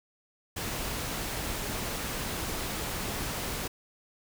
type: noise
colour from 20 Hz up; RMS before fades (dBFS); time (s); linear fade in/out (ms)
pink; -34; 0.56-3.68; 10
effects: none